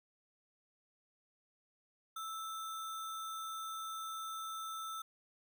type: tone with sample-and-hold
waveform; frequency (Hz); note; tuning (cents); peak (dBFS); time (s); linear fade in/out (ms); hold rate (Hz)
sine; 1318.5; E6; 0; -40; 2.16-5.02; 5; 4900
effects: none